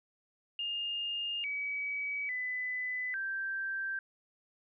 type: tone with pitch steps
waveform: sine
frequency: 2825 / 2276 / 2003 / 1575 Hz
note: F7 / C#7 / B6 / G6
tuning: +19 / +45 / +24 / +8 cents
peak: -33 dBFS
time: 0.59-3.99 s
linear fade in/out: 2 ms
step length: 850 ms
effects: none